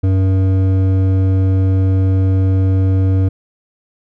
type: tone with hard clipping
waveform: sine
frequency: 94.9 Hz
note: F#2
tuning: 44 cents sharp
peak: -12 dBFS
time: 0.03-3.29 s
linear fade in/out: 10 ms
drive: 10 dB
effects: none